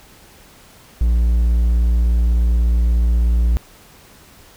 triangle tone, 58.27 Hz, A#1, in tune, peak -10 dBFS, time 1.01-3.57 s, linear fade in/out 0 ms, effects pink hiss -46 dBFS RMS until 4.56 s

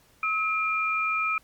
sine tone pair together, 1287 / 2392 Hz, E6 / D7, -42 / +31 cents, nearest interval major seventh, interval 1073 cents, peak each -26 dBFS, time 0.23-1.38 s, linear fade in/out 2 ms, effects pink hiss -60 dBFS RMS until 1.43 s + MP3 96 kbps

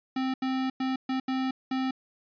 square tone bursts at uneven times, 261.6 Hz, C4, in tune, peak -27 dBFS, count 6, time 0.16-0.34 / 0.42-0.7 / 0.8-0.96 / 1.09-1.2 / 1.28-1.51 / 1.71-1.91 s, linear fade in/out 5 ms, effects resampled to 11025 Hz

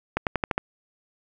accelerating click train, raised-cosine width 0.5 ms, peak -8 dBFS, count 6, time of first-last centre 0.17-0.579 s, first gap 98 ms, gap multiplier 0.91, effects none

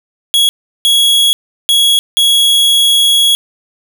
45% pulse tone bursts at uneven times, 3334 Hz, G#7, 6 cents sharp, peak -7 dBFS, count 4, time 0.34-0.49 / 0.85-1.33 / 1.69-1.99 / 2.17-3.35 s, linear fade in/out 0 ms, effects none

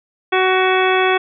harmonic tone, 373.8 Hz, F#4, 18 cents sharp, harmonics 1 / 2 / 3 / 4 / 5 / 6 / 7 / 9, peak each -16 / -19 / -21 / -22 / -23 / -24 / -24 / -26 dBFS, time 0.32-1.18 s, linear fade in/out 10 ms, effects none

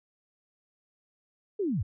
sine linear sweep, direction down, 434.3 to 71 Hz, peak -26 dBFS, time 1.59-1.83 s, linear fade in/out 10 ms, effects none

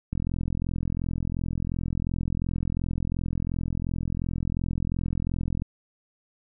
click train, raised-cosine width 5 ms, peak -16 dBFS, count 236, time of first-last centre 0.13-5.621 s, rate 42.8 Hz, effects none

